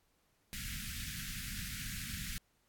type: band-stop noise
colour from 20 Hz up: pink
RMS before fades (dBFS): -42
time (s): 0.53-2.38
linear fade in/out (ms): 0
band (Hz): 230 to 1500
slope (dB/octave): 48
effects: pink hiss -75 dBFS RMS until 2.68 s + AAC 64 kbps